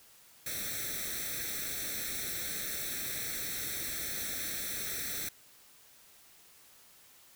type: noise with comb filter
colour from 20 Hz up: white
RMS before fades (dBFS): -37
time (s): 0.46-5.29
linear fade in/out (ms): 5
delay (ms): 0.51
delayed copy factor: +0.9
effects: white hiss -59 dBFS RMS until 7.35 s